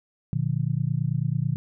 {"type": "chord", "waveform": "sine", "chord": "Bb major", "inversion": "none", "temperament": "just", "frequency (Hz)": [116.54, 145.68, 174.81], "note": ["Bb2", "D3", "F3"], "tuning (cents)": [0, -14, 2], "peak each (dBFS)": [-27, -25, -30], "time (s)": [0.33, 1.56], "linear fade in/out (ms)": 0, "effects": []}